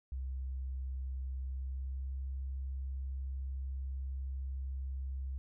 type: tone with pitch glide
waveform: sine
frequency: 65.41 to 66.51 Hz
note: C2 to C2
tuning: 0 to +29 cents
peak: -36 dBFS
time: 0.12-5.38 s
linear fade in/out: 0 ms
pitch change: +29 cents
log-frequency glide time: 1.41-2.2 s
effects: none